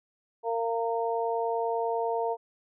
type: harmonic tone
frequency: 230 Hz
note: A#3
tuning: 23 cents flat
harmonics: 2 / 3 / 4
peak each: -29 / -31 / -32 dBFS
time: 0.43-2.37 s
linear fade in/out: 50 ms
effects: none